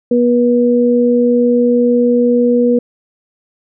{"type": "tone pair together", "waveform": "sine", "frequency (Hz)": [242.1, 484.2], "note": ["B3", "B4"], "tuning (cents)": [-34, -34], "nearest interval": "octave", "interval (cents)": 1200, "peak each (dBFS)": -11, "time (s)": [0.11, 2.79], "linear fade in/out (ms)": 5, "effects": []}